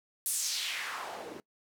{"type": "noise with band-pass filter sweep", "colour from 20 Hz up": "white", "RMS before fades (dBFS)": -36, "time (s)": [0.26, 1.4], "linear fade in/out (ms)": 0, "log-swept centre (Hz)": [11000, 290], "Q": 2, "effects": ["noise-tail reverb RT60 0.1 s tail -23 dB re dry"]}